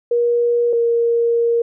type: tone pair in turn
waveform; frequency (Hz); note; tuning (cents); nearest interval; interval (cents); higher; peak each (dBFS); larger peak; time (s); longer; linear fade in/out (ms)
sine; 476 / 467.8; A#4 / A#4; +36 / +6; unison; 30; first; -13; neither; 0.11-0.73 / 0.73-1.62; second; 5
effects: none